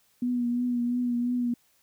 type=tone with vibrato; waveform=sine; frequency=243.2 Hz; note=B3; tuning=26 cents flat; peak=-24 dBFS; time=0.22-1.54 s; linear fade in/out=5 ms; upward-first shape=triangle; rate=2.9 Hz; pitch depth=35 cents each way; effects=white hiss -66 dBFS RMS until 1.82 s